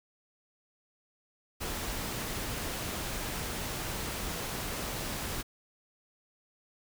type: noise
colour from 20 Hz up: pink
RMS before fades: -36 dBFS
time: 1.6-5.43 s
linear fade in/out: 20 ms
effects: none

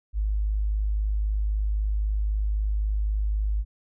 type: tone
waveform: sine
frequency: 51.91 Hz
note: G#1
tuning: in tune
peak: -22 dBFS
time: 0.13-3.65 s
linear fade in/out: 50 ms
effects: none

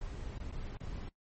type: noise with dropouts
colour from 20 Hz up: brown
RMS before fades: -41 dBFS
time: 0.01-1.09 s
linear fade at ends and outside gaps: 5 ms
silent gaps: 0.384-0.399 / 0.517-0.522 / 0.773-0.802 s
effects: noise-tail reverb RT60 0.1 s tail -18 dB re dry + MP3 32 kbps

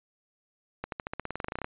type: accelerating click train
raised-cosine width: 0.5 ms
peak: -18 dBFS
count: 17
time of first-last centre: 0.84-1.645 s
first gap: 82 ms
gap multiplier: 0.93
effects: resampled to 8000 Hz

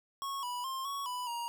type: tone with pitch steps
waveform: square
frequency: 1100 / 981 / 1060 / 1114 / 991 / 944 Hz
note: C#6 / B5 / C6 / C#6 / B5 / A#5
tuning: -14 / -12 / +22 / +8 / +6 / +22 cents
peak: -36 dBFS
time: 0.22-1.48 s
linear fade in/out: 0 ms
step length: 210 ms
effects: none

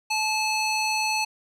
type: tone with band-pass filter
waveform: square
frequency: 866 Hz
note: A5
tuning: 28 cents flat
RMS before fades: -25 dBFS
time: 0.1-1.25 s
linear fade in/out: 10 ms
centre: 3900 Hz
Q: 0.79
effects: resampled to 32000 Hz

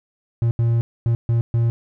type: tone bursts at uneven times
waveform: triangle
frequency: 116.54 Hz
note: A#2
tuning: in tune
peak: -13 dBFS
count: 5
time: 0.42-0.51 / 0.59-0.81 / 1.06-1.15 / 1.29-1.41 / 1.54-1.7 s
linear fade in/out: 0 ms
effects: none

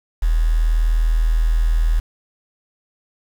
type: tone with quantisation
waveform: sine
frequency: 40.3 Hz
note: E1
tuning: 38 cents flat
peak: -13 dBFS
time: 0.22-2 s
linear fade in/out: 10 ms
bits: 6
effects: none

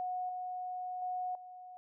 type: tone with level steps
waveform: sine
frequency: 731 Hz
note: F#5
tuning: 21 cents flat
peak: -34 / -37 / -34 / -47 dBFS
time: 0-1.77 s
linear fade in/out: 0 ms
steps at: 0.29 / 1.02 / 1.35 s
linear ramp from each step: 2 ms
effects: none

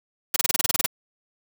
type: noise bursts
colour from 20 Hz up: white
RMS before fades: -21 dBFS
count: 11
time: 0.34-0.862 s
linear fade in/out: 5 ms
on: 22 ms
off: 28 ms
effects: none

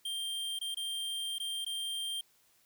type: tone with dropouts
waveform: square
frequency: 3176 Hz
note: G7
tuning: 22 cents sharp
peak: -35 dBFS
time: 0.05-2.21 s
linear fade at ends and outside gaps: 5 ms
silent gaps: 0.59-0.612 / 0.746-0.769 / 1.384-1.399 / 1.648-1.663 s
effects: white hiss -68 dBFS RMS until 2.65 s

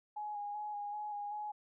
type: tone with vibrato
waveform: sine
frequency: 830.6 Hz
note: G#5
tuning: in tune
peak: -38 dBFS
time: 0.16-1.52 s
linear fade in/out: 10 ms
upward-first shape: square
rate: 2.6 Hz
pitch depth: 20 cents each way
effects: none

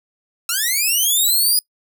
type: linear sweep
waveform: 5% pulse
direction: up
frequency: 1317 to 4978 Hz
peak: -7 dBFS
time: 0.49-1.59 s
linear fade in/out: 2 ms
effects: noise-tail reverb RT60 0.1 s tail -23 dB re dry

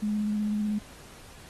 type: tone with vibrato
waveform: sine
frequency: 210.3 Hz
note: G#3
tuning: 22 cents sharp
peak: -25 dBFS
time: 0.02-0.79 s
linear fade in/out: 10 ms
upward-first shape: square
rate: 16 Hz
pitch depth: 13 cents each way
effects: pink hiss -50 dBFS RMS until 1.49 s + AAC 32 kbps

